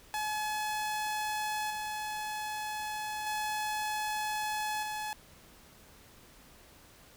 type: tone with tremolo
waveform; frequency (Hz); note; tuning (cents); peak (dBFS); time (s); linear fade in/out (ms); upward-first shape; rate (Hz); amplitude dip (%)
sawtooth; 852; G#5; +44; -28; 0.14-5.13; 0; square; 0.32; 30
effects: pink hiss -57 dBFS RMS until 7.16 s